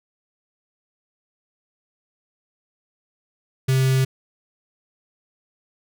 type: tone with notch filter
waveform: square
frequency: 132 Hz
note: C3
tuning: 16 cents sharp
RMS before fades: -18 dBFS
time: 3.68-4.05 s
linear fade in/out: 10 ms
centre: 810 Hz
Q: 0.69
effects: none